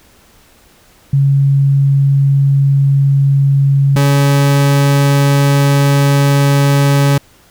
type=tone pair in turn; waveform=sine / 40% pulse; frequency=138.59 / 140.85 Hz; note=C#3 / C#3; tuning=0 / +28 cents; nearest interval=unison; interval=28 cents; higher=second; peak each=-7 dBFS; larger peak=neither; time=1.13-3.96 / 3.96-7.18 s; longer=second; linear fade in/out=5 ms; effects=pink hiss -47 dBFS RMS until 7.5 s